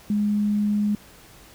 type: tone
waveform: sine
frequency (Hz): 207.7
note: G#3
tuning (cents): 0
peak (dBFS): -19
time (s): 0.1-0.95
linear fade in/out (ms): 2
effects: pink hiss -49 dBFS RMS until 1.54 s